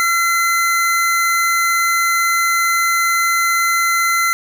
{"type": "tone pair together", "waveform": "square", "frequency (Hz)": [1361.1, 2045], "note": ["F6", "C7"], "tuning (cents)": [-45, -40], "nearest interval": "perfect fifth", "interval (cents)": 705, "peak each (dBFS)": -17, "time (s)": [0, 4.33], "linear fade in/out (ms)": 0, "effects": []}